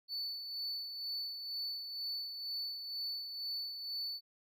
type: tone with tremolo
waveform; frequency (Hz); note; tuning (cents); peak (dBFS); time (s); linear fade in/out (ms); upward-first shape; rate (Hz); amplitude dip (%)
triangle; 4482; C#8; +18; -35; 0.08-4.21; 50; sine; 2.1; 50
effects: none